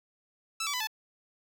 10% pulse tone with pitch steps, 1318.5 / 1147.8 / 999.2 / 869.9 Hz, E6 / D6 / B5 / A5, 0 / -40 / +20 / -20 cents, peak -22 dBFS, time 0.6-0.872 s, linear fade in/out 5 ms, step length 68 ms, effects none

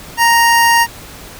25% pulse tone, 932.3 Hz, A#5, in tune, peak -4 dBFS, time 0.17-0.87 s, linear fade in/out 50 ms, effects pink hiss -34 dBFS RMS until 1.39 s

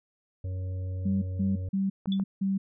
harmonic tone, 92.5 Hz, F#2, in tune, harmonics 1 / 3 / 5 / 6, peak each -30 / -50 / -51 / -50 dBFS, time 0.44-1.69 s, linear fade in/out 5 ms
sine tone bursts, 194.2 Hz, G3, 16 cents flat, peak -24 dBFS, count 5, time 1.05-2.58 s, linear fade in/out 10 ms, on 170 ms, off 170 ms
clicks, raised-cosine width 1 ms, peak -27 dBFS, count 2, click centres 2.058 / 2.198 s
sine tone with exponential decay, 3456 Hz, A7, 32 cents flat, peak -31 dBFS, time 2.12-2.2 s, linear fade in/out 2 ms, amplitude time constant 17 ms
effects none

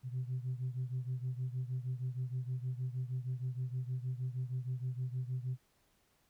sine beating tone pair, 125.4 / 131.8 Hz, B2 / C3, +27 / +13 cents, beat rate 6.4 Hz, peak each -36 / -39 dBFS, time 0.03-5.58 s, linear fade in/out 50 ms, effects tanh soft clip ceiling -30 dBFS + pink hiss -73 dBFS RMS until 6.29 s

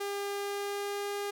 sawtooth tone with pitch glide, 402.4 to 405.7 Hz, G4 to G#4, +45 to -41 cents, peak -29 dBFS, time 0-1.31 s, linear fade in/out 10 ms, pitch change +14 cents, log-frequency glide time 0.29-1.14 s, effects none

